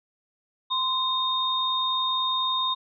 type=tone pair together; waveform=sine; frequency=1034 / 3690 Hz; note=C6 / A#7; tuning=-21 / -18 cents; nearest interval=octave + minor seventh; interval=2203 cents; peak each=-26 / -25 dBFS; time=0.7-2.75 s; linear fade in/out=20 ms; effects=none